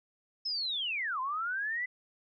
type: linear two-way sweep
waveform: sine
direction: down then up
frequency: 5274 to 1000 to 2022 Hz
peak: -31 dBFS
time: 0.45-1.86 s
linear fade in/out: 10 ms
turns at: 1.2 s
effects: none